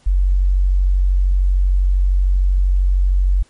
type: tone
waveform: sine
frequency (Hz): 46.47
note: F#1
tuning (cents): +8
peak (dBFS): -11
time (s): 0.06-3.43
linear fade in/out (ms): 10
effects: pink hiss -54 dBFS RMS until 3.49 s + MP3 48 kbps